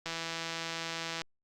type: click train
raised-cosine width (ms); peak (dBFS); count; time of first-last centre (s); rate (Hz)
0.2; -19; 192; 0.06-1.218; 165
effects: Opus 48 kbps